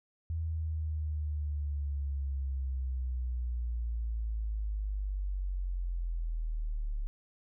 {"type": "linear sweep", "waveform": "sine", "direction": "down", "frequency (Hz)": [81.8, 35.75], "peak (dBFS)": -31, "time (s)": [0.3, 7.07], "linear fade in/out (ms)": 0, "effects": []}